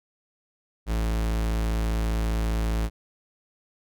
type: tone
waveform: 45% pulse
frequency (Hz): 55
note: A1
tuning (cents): 0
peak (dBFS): -23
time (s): 0.86-2.9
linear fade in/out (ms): 50
effects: none